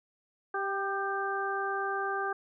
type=harmonic tone with a mistuned harmonic; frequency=392 Hz; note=G4; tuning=in tune; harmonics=1 / 2 / 3 / 4; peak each=-35 / -35 / -35 / -35 dBFS; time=0.54-2.33 s; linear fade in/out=5 ms; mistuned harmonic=3; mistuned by=+30 cents; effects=none